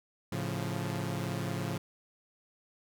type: chord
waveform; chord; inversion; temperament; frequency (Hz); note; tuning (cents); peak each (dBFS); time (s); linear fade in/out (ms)
sawtooth; A augmented; none; equal with one note detuned; 109.24 / 138.59 / 174.61; A2 / C#3 / E#3; -12 / 0 / 0; -33; 0.32-1.78; 5
effects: none